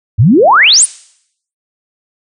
sine exponential sweep, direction up, 92.5 to 10260 Hz, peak -3 dBFS, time 0.18-0.86 s, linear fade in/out 20 ms, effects noise-tail reverb RT60 0.7 s tail -21 dB re dry

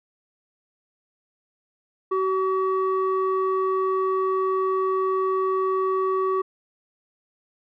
square tone with low-pass filter, 379.2 Hz, F#4, 43 cents sharp, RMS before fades -23 dBFS, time 2.11-6.42 s, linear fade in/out 10 ms, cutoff 980 Hz, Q 6.5, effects none

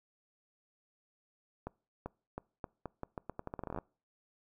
accelerating click train, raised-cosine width 1 ms, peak -25 dBFS, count 20, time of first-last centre 1.67-3.787 s, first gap 390 ms, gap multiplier 0.82, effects noise-tail reverb RT60 0.4 s tail -25 dB re dry

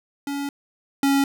square tone pair in turn, 282 / 277 Hz, C#4 / C#4, +30 / -1 cents, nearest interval unison, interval 31 cents, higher first, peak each -26 / -17 dBFS, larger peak second, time 0.27-0.49 / 1.03-1.24 s, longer first, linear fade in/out 2 ms, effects none

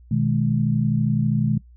sine chord, G# minor, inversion first, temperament equal with one note detuned, 123.47 / 155.56 / 211 Hz, B2 / D#3 / G#3, 0 / 0 / +28 cents, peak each -22 dBFS, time 0.11-1.58 s, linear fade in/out 5 ms, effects noise-tail reverb RT60 0.1 s tail -20 dB re dry + added 60 Hz sine -45 dBFS peak until 1.76 s

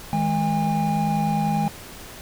triangle tone cluster, 160.4 / 210.4 / 811 Hz, E3 / G#3 / G#5, -47 / +23 / -41 cents, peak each -22 dBFS, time 0.13-1.68 s, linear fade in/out 0 ms, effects pink hiss -40 dBFS RMS until 2.21 s

